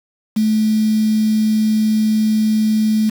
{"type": "tone with quantisation", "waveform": "sine", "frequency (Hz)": 216.5, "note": "A3", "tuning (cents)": -28, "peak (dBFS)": -12, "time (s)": [0.36, 3.1], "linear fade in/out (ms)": 10, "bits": 5, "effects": []}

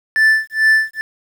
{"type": "tone with tremolo", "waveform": "triangle", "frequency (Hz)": 1760, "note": "A6", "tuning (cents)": 0, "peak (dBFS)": -6, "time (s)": [0.16, 1.01], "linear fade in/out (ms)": 0, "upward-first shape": "sine", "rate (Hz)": 2.3, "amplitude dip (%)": 100, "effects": ["8-bit"]}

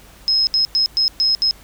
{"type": "tone bursts at uneven times", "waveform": "sine", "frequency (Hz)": 5140, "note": "E8", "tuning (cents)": -45, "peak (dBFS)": -13, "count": 6, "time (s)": [[0.28, 0.47], [0.54, 0.65], [0.75, 0.86], [0.97, 1.08], [1.2, 1.35], [1.42, 1.51]], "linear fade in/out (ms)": 0, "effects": ["added 50 Hz sine -47 dBFS peak until 1.63 s", "pink hiss -46 dBFS RMS until 1.63 s"]}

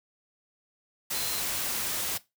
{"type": "tone in noise", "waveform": "sine", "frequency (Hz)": 4098, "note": "C8", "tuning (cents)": -37, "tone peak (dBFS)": -37, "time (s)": [1.14, 1.4], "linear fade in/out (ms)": 10, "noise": "white", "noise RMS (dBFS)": -31, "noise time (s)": [1.1, 2.18], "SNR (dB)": -9, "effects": ["noise-tail reverb RT60 0.2 s tail -17 dB re dry"]}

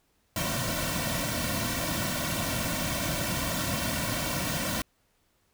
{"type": "noise with comb filter", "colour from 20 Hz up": "pink", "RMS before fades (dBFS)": -30, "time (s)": [0.36, 4.82], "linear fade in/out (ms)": 2, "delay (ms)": 2.4, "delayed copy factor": -0.95, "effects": ["pink hiss -70 dBFS RMS until 5.53 s"]}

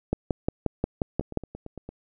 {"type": "two click trains", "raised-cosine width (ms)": 2, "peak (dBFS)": [-10, -24], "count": [8, 7], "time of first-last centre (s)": [[0.13, 1.373], [1.21, 1.89]], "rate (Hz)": [5.63, 8.82], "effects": []}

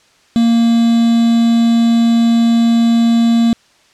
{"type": "tone with quantisation", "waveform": "triangle", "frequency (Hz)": 231.7, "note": "A#3", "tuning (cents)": -10, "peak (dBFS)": -6, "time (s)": [0.36, 3.53], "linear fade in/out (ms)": 0, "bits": 4, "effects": ["white hiss -51 dBFS RMS until 3.93 s", "low-pass 6000 Hz 12 dB/octave"]}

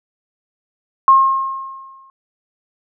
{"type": "tone with exponential decay", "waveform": "sine", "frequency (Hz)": 1073, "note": "C6", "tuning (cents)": 43, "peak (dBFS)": -4, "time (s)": [1.08, 2.1], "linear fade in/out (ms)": 1, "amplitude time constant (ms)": 220, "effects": []}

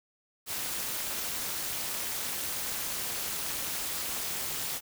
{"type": "noise with amplitude modulation", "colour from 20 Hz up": "white", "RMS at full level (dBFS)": -31, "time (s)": [0.46, 4.81], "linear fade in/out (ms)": 50, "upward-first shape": "sine", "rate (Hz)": 250, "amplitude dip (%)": 70, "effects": []}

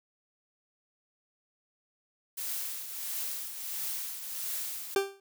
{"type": "noise with tremolo", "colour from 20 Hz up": "blue", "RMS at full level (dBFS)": -34, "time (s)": [2.37, 4.95], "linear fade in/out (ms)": 10, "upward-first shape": "triangle", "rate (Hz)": 1.5, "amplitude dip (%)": 60}
{"type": "tone with exponential decay", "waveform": "40% pulse", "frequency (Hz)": 393.4, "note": "G4", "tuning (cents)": 6, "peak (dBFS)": -20, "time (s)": [4.96, 5.2], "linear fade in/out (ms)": 2, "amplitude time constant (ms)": 51}
{"effects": []}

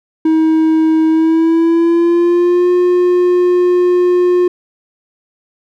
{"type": "tone with pitch glide", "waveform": "triangle", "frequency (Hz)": [318.4, 357.4], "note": ["D#4", "F4"], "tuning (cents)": [40, 40], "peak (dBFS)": -6, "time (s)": [0.25, 4.48], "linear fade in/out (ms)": 5, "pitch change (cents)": 200, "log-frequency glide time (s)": [1.08, 2.7], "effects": []}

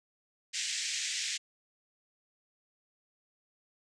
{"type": "band-pass noise", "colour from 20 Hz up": "white", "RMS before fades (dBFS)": -35, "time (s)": [0.53, 1.38], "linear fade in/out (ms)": 20, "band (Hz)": [1800, 7700], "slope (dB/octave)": 48, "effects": []}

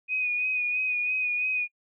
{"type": "tone with vibrato", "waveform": "sine", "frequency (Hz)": 2485, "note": "D#7", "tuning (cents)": -3, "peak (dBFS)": -24, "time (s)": [0.08, 1.68], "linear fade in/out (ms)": 50, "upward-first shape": "sine", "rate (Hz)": 3, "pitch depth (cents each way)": 30, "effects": ["noise-tail reverb RT60 0.1 s tail -25 dB re dry"]}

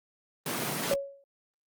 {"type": "high-pass noise", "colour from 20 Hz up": "pink", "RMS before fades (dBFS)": -32, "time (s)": [0.46, 0.94], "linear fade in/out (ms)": 2, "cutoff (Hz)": 130, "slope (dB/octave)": 48}
{"type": "tone with exponential decay", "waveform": "sine", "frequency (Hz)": 556, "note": "C#5", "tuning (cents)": 5, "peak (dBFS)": -21, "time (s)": [0.91, 1.24], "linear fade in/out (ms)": 2, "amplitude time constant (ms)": 71}
{"effects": ["Opus 24 kbps"]}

